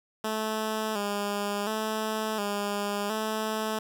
10% pulse tone with vibrato, 210.6 Hz, G#3, 24 cents sharp, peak -20 dBFS, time 0.24-3.79 s, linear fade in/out 5 ms, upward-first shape square, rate 0.7 Hz, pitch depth 58 cents each way, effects 10-bit

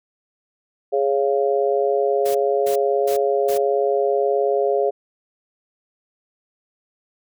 harmonic tone, 138.59 Hz, C#3, in tune, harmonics 3 / 4 / 5, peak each -19 / -21 / -23 dBFS, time 0.92-4.91 s, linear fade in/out 20 ms
white noise bursts, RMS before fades -33 dBFS, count 4, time 2.25-3.58 s, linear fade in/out 10 ms, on 100 ms, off 310 ms
effects none

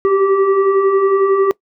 sine tone with frequency modulation, 392 Hz, G4, in tune, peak -10 dBFS, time 0.05-1.51 s, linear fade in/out 0 ms, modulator 773 Hz, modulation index 0.78, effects noise-tail reverb RT60 0.1 s tail -21 dB re dry

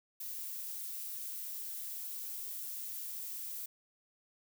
violet noise, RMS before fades -42 dBFS, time 0.2-3.66 s, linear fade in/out 5 ms, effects none

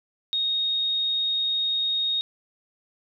sine tone, 3729 Hz, A#7, in tune, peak -22 dBFS, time 0.33-2.21 s, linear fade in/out 0 ms, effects none

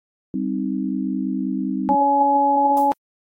sine chord, C minor, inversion second, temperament equal, 196 / 261.6 / 311.1 Hz, G3 / C4 / Eb4, 0 / 0 / 0 cents, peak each -25 / -24 / -27 dBFS, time 0.34-1.95 s, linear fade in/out 2 ms
harmonic tone, 281.4 Hz, C#4, 26 cents sharp, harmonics 1 / 2 / 3, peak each -23 / -24 / -15 dBFS, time 1.89-2.92 s, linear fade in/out 0 ms
violet noise with exponential decay, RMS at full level -32 dBFS, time 2.77-2.97 s, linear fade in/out 1 ms, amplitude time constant 43 ms
effects AAC 48 kbps

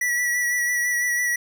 square tone with vibrato, 1944 Hz, B6, 28 cents flat, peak -21 dBFS, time 0.01-1.36 s, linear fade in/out 5 ms, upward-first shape sine, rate 6 Hz, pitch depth 23 cents each way, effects none

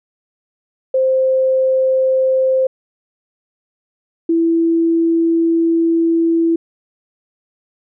sine tone pair in turn, 523.3 / 331.6 Hz, C5 / E4, 0 / +10 cents, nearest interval minor sixth, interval 790 cents, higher first, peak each -11 dBFS, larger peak neither, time 0.94-2.67 / 4.29-6.56 s, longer second, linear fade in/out 5 ms, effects none

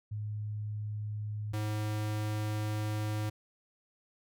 sine / square tone pair in turn, 105.6 / 106.52 Hz, G#2 / G#2, +29 / +44 cents, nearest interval unison, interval 15 cents, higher second, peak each -34 / -32 dBFS, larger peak second, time 0.11-1.53 / 1.53-3.3 s, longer second, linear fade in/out 10 ms, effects none

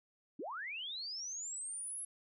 sine linear sweep, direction up, 226.7 to 11030 Hz, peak -40 dBFS, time 0.39-2.05 s, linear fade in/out 5 ms, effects none

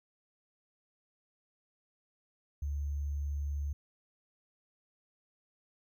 sine tone with sample-and-hold, 72 Hz, D2, 34 cents flat, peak -32 dBFS, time 2.62-3.73 s, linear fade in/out 5 ms, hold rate 6300 Hz, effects none

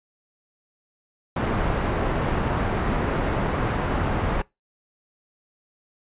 pink low-pass noise, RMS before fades -24 dBFS, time 1.36-4.42 s, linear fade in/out 5 ms, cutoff 1500 Hz, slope 12 dB/octave, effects noise-tail reverb RT60 0.2 s tail -23 dB re dry + resampled to 8000 Hz

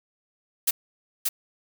blue noise with echo, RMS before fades -21 dBFS, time 0.67-0.71 s, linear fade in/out 10 ms, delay 580 ms, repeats 1, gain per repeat -3 dB, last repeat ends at 1.29 s, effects none

